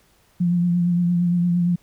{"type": "tone with vibrato", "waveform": "sine", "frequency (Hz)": 174.7, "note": "F3", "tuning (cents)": 1, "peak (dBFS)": -16, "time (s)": [0.4, 1.76], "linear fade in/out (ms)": 10, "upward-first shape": "triangle", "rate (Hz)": 8.7, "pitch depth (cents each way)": 35, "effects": ["pink hiss -59 dBFS RMS until 1.82 s"]}